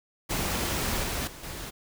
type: noise with level steps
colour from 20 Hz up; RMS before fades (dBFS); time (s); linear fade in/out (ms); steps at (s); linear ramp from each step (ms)
pink; -29 / -31 / -44 / -38; 0.29-1.71; 20; 1.03 / 1.27 / 1.43; 5
effects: none